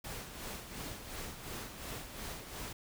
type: noise with tremolo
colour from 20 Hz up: pink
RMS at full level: -42 dBFS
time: 0.04-2.73 s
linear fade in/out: 5 ms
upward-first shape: sine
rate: 2.8 Hz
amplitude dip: 55%
effects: none